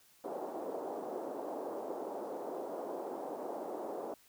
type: band-pass noise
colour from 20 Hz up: pink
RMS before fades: -41 dBFS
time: 0.24-4.14 s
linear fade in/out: 2 ms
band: 330 to 810 Hz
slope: 24 dB/octave
effects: white hiss -65 dBFS RMS until 4.28 s